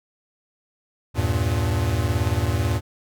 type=chord; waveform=square; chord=E diminished; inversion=none; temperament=equal with one note detuned; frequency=80.34 / 98 / 116.54 Hz; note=E2 / G2 / Bb2; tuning=-44 / 0 / 0 cents; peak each=-25 dBFS; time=1.14-2.81 s; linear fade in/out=50 ms; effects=none